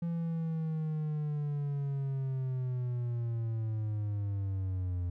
triangle linear sweep, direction down, 170 to 87.31 Hz, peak -29 dBFS, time 0.02-5.1 s, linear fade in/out 5 ms, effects none

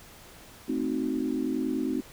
sine chord, A diminished seventh, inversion none, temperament equal, 220 / 261.6 / 311.1 / 370 Hz, A3 / C4 / Eb4 / Gb4, 0 / 0 / 0 / 0 cents, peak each -35 / -29 / -31 / -35 dBFS, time 0.68-2.01 s, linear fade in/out 10 ms, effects pink hiss -50 dBFS RMS until 2.12 s

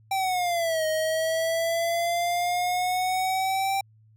square exponential two-way sweep, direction down then up, 784 to 625 to 784 Hz, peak -24 dBFS, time 0.11-3.81 s, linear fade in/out 5 ms, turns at 0.86 s, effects added 109 Hz sine -54 dBFS peak until 4.16 s

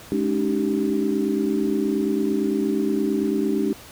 sine tone cluster, 210.6 / 280.3 / 309 / 388.1 Hz, G#3 / C#4 / D#4 / G4, +24 / +19 / -12 / -17 cents, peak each -25 dBFS, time 0.12-3.73 s, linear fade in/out 0 ms, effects pink hiss -43 dBFS RMS until 3.91 s + high-pass 60 Hz 12 dB/octave

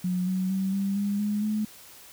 sine tone with pitch steps, 181.4 / 186.39 / 191.52 / 196.79 / 202.2 / 207.8 / 213.5 Hz, F#3 / F#3 / G3 / G3 / G#3 / G#3 / G#3, -34 / +13 / -40 / +7 / -46 / +1 / +48 cents, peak -24 dBFS, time 0.04-1.65 s, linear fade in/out 5 ms, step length 230 ms, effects white hiss -49 dBFS RMS until 2.12 s

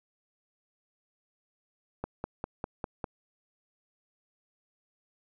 click train, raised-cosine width 1 ms, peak -19 dBFS, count 6, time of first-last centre 2.04-3.042 s, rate 4.99 Hz, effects none

